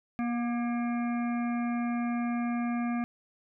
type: harmonic tone with a mistuned harmonic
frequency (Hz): 238.6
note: A#3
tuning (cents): +41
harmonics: 1 / 3 / 5 / 7 / 9 / 10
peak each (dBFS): -28 / -38 / -42 / -45 / -47 / -48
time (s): 0.19-3.04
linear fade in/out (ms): 0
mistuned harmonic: 7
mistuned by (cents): -23
effects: none